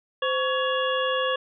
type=harmonic tone with a mistuned harmonic; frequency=561 Hz; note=C#5; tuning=21 cents sharp; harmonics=1 / 2 / 3 / 5 / 6; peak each=-25 / -28 / -30 / -32 / -33 dBFS; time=0.22-1.36 s; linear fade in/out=5 ms; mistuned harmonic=1; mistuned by=-140 cents; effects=none